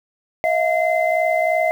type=tone cluster; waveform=sine; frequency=641 / 704 / 2065 Hz; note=E5 / F5 / C7; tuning=-49 / +14 / -23 cents; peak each=-18 / -20 / -23 dBFS; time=0.44-1.71 s; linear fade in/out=0 ms; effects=7-bit